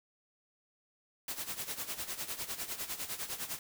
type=noise with tremolo; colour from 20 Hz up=white; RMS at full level=-37 dBFS; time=1.28-3.59 s; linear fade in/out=2 ms; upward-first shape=sine; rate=9.9 Hz; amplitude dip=75%; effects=none